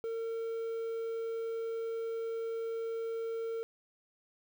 triangle tone with quantisation, 455.1 Hz, A#4, 42 cents flat, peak -32 dBFS, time 0.04-3.63 s, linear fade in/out 0 ms, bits 10, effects none

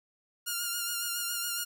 5% pulse tone with vibrato, 1409 Hz, F6, 15 cents sharp, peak -20 dBFS, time 0.46-1.65 s, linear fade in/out 20 ms, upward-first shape sine, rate 7.2 Hz, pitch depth 31 cents each way, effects none

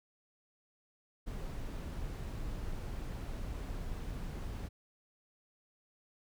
brown noise, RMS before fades -40 dBFS, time 1.26-4.69 s, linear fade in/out 20 ms, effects none

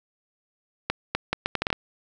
accelerating click train, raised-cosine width 0.3 ms, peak -7 dBFS, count 9, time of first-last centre 0.9-1.728 s, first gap 250 ms, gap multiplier 0.72, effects none

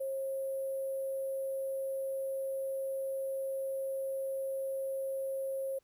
sine tone with sample-and-hold, 538 Hz, C5, 48 cents sharp, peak -33 dBFS, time 0-5.79 s, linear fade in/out 10 ms, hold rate 11025 Hz, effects pink hiss -75 dBFS RMS until 5.83 s

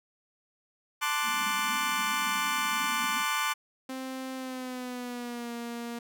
25% pulse chord, D dominant seventh, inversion second, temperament equal, 880 / 1046.5 / 1174.7 / 1480 Hz, A5 / C6 / D6 / F#6, 0 / 0 / 0 / 0 cents, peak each -31 / -30 / -27 / -30 dBFS, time 1.01-3.54 s, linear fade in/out 20 ms
pink band-pass noise, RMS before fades -45 dBFS, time 1.21-3.25 s, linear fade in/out 50 ms, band 190 to 280 Hz, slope 96 dB/octave
sawtooth tone with pitch glide, 261.6 to 235.8 Hz, C4 to A#3, 0 to +20 cents, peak -31 dBFS, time 3.89-5.99 s, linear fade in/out 5 ms, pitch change -180 cents, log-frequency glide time 4.35-5.52 s
effects none

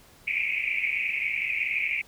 pink band-pass noise, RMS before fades -28 dBFS, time 0.27-2.02 s, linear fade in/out 10 ms, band 2200 to 2500 Hz, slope 96 dB/octave, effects pink hiss -55 dBFS RMS until 2.07 s

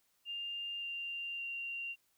sine tone with pitch steps, 2802 / 2784 / 2767 Hz, F7 / F7 / F7, +5 / -6 / -17 cents, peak -38 dBFS, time 0.25-1.96 s, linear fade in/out 50 ms, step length 570 ms, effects white hiss -75 dBFS RMS until 2.17 s

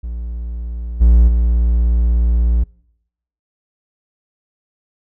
triangle tone with level steps, 58.3 Hz, A#1, 1 cent sharp, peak -20 / -4 / -9 dBFS, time 0.03-2.64 s, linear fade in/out 10 ms, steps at 1 / 1.27 s, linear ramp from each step 20 ms, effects noise-tail reverb RT60 0.8 s tail -26 dB re dry

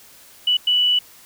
sine tone bursts at uneven times, 2960 Hz, F#7, in tune, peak -14 dBFS, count 2, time 0.47-0.57 / 0.67-0.99 s, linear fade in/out 5 ms, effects white hiss -47 dBFS RMS until 1.25 s

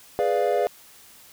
triangle chord, G# diminished seventh, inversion none, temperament equal, 415.3 / 493.9 / 587.3 / 698.5 Hz, G#4 / B4 / D5 / F5, 0 / 0 / 0 / 0 cents, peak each -23 dBFS, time 0.19-0.67 s, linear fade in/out 0 ms, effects tanh soft clip ceiling -8 dBFS + white hiss -50 dBFS RMS until 1.32 s

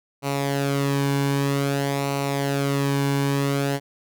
sawtooth tone with flanger, 139.7 Hz, C#3, 14 cents sharp, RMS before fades -23 dBFS, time 0.22-3.8 s, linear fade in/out 50 ms, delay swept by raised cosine 0.59 to 1.57 ms, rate 0.52 Hz, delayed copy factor -0.6, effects none

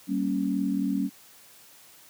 sine chord, G diminished, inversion none, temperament equal with one note detuned, 194.64 / 233.1 / 277.2 Hz, G3 / Bb3 / Db4, -12 / 0 / 0 cents, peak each -28 / -31 / -27 dBFS, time 0.07-1.1 s, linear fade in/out 50 ms, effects white hiss -53 dBFS RMS until 2.09 s + high-pass 80 Hz 12 dB/octave

